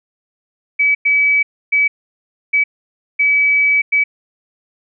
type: tone bursts at uneven times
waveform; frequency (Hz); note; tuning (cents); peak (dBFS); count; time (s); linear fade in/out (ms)
sine; 2287; D7; -47; -10; 6; 0.79-0.95 / 1.05-1.43 / 1.72-1.88 / 2.53-2.64 / 3.19-3.82 / 3.92-4.04; 10
effects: none